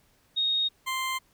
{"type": "tone pair in turn", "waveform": ["sine", "20% pulse"], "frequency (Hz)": [3729, 1046.4], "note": ["A#7", "C6"], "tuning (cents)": [0, 0], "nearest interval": "octave + minor seventh", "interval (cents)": 2200, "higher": "first", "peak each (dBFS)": -23, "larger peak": "neither", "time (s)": [[0.36, 0.69], [0.86, 1.19]], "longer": "neither", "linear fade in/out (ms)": 20, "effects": ["pink hiss -65 dBFS RMS until 1.33 s"]}